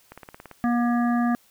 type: click train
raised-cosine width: 0.5 ms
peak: -25 dBFS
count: 8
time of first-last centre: 0.12-0.513 s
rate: 17.8 Hz
type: harmonic tone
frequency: 239.1 Hz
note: A#3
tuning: 44 cents sharp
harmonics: 1 / 3 / 5 / 7 / 8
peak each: -20 / -28 / -32 / -34 / -44 dBFS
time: 0.64-1.35 s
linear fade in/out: 0 ms
effects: white hiss -59 dBFS RMS until 1.5 s